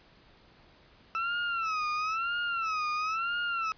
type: tone with vibrato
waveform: 35% pulse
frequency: 1318 Hz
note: E6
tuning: 1 cent flat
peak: -27 dBFS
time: 1.15-3.72 s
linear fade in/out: 0 ms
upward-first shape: sine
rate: 1 Hz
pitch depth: 130 cents each way
effects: pink hiss -59 dBFS RMS until 3.77 s + resampled to 11025 Hz